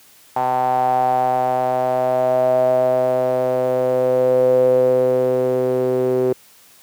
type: tone with band-pass filter sweep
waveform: sawtooth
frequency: 127.4 Hz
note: C3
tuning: 46 cents flat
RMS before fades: -17 dBFS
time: 0.36-6.33 s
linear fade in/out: 5 ms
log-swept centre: 820 to 420 Hz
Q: 9.3
effects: white hiss -49 dBFS RMS until 6.82 s + high-pass 80 Hz 12 dB/octave